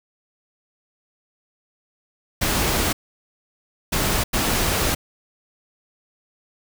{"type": "noise bursts at uneven times", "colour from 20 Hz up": "pink", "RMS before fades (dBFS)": -21, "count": 3, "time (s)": [[2.41, 2.93], [3.92, 4.24], [4.33, 4.95]], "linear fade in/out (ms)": 10, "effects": []}